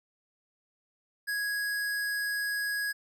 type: tone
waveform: square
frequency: 1661.2 Hz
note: G#6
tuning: in tune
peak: -30 dBFS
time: 1.27-2.93 s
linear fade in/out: 20 ms
effects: none